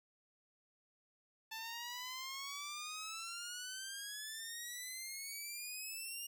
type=exponential sweep; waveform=10% pulse; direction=up; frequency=880 to 2839 Hz; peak=-35 dBFS; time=1.51-6.27 s; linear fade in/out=10 ms; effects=none